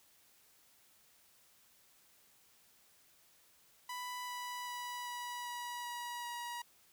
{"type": "tone with pitch steps", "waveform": "sawtooth", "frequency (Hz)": [991, 985.3, 979.6, 974, 968.4, 962.8, 957.2], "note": ["B5", "B5", "B5", "B5", "B5", "B5", "A#5"], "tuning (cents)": [6, -4, -14, -24, -34, -44, 46], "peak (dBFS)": -37, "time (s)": [3.89, 6.62], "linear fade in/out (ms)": 5, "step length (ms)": 390, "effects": ["white hiss -67 dBFS RMS until 6.92 s"]}